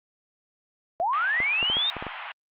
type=linear sweep; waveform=sine; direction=up; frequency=641 to 3741 Hz; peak=-22 dBFS; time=1-1.9 s; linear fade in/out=0 ms
type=band-pass noise; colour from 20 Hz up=pink; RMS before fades=-38 dBFS; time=1.13-2.32 s; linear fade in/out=2 ms; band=730 to 3100 Hz; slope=48 dB/octave
type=clicks; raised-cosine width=1 ms; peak=-18 dBFS; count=7; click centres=1.403 / 1.628 / 1.7 / 1.769 / 1.967 / 2.025 / 2.067 s
effects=Opus 48 kbps